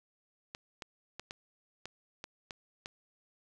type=clicks; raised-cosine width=0.2 ms; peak=-24 dBFS; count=8; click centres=0.549 / 0.822 / 1.196 / 1.309 / 1.856 / 2.241 / 2.508 / 2.859 s; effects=none